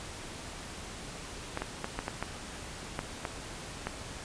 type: clicks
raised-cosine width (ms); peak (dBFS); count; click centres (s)
0.5; -17; 9; 1.574 / 1.62 / 1.844 / 1.99 / 2.081 / 2.226 / 2.991 / 3.252 / 3.87
effects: pink hiss -43 dBFS RMS until 4.24 s + resampled to 22050 Hz